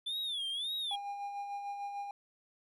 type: tone with vibrato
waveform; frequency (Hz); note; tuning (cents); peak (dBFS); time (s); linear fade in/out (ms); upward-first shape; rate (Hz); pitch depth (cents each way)
triangle; 3475; A7; -22; -33; 0.06-0.96; 10; sine; 1.8; 160
type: tone with tremolo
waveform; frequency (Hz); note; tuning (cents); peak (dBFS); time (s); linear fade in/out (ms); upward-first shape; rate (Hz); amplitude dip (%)
triangle; 807; G#5; -50; -34; 0.91-2.11; 2; sine; 6.7; 40
effects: none